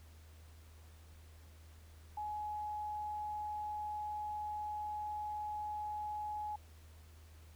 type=tone; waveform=sine; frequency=842 Hz; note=G#5; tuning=24 cents sharp; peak=-38 dBFS; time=2.17-6.56 s; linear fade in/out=5 ms; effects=added 79 Hz sine -55 dBFS peak until 7.55 s + pink hiss -65 dBFS RMS until 7.55 s